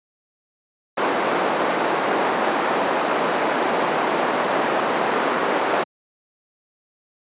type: band-pass noise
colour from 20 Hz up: white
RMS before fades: -21 dBFS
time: 0.97-5.84 s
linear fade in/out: 10 ms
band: 270 to 1000 Hz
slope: 12 dB/octave
effects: high-pass 150 Hz 12 dB/octave + resampled to 8000 Hz